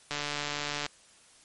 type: click train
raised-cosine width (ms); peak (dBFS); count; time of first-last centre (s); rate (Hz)
0.2; -15; 111; 0.11-0.863; 146
effects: white hiss -58 dBFS RMS until 1.44 s + MP3 48 kbps